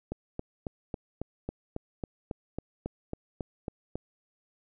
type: click train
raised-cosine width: 2 ms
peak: -20 dBFS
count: 15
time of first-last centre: 0.12-3.956 s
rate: 3.65 Hz
effects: none